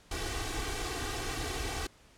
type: noise with comb filter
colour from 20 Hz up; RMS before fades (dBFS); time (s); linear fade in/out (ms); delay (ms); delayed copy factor
pink; -35; 0.11-1.87; 5; 2.6; +0.85
effects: pink hiss -60 dBFS RMS until 2.17 s + low-pass 9000 Hz 12 dB/octave